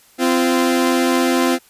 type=tone pair together; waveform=sawtooth; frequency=259.2 / 344.4 Hz; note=C4 / F4; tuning=-16 / -24 cents; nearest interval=perfect fourth; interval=492 cents; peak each=-12 / -14 dBFS; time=0.18-1.59 s; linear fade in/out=50 ms; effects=white hiss -51 dBFS RMS until 1.69 s + resampled to 32000 Hz